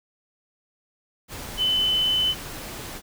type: tone in noise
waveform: sine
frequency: 3026 Hz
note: F#7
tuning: 38 cents sharp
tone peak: -19 dBFS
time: 1.57-2.35 s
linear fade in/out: 50 ms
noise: pink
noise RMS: -36 dBFS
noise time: 1.28-3.02 s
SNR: +14 dB
effects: none